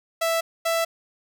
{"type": "tone pair in turn", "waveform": "sawtooth", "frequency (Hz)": [660, 662.7], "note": ["E5", "E5"], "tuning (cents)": [2, 9], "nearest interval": "unison", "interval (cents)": 7, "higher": "second", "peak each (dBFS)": -17, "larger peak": "neither", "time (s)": [[0.21, 0.41], [0.65, 0.85]], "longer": "neither", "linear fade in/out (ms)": 10, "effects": []}